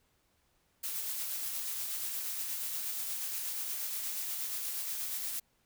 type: noise with tremolo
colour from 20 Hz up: blue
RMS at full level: -36 dBFS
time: 0.83-5.4 s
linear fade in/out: 10 ms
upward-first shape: sine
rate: 8.4 Hz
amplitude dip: 25%
effects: pink hiss -73 dBFS RMS until 5.65 s